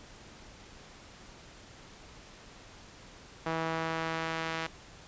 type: tone with band-pass filter sweep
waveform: sawtooth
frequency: 162.5 Hz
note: E3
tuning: 24 cents flat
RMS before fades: -34 dBFS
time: 3.46-4.67 s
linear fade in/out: 5 ms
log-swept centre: 1000 to 2100 Hz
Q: 0.74
effects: pink hiss -52 dBFS RMS until 5.07 s + resampled to 16000 Hz